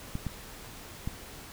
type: clicks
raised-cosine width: 5 ms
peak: -20 dBFS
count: 3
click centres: 0.154 / 0.267 / 1.075 s
effects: pink hiss -46 dBFS RMS until 1.52 s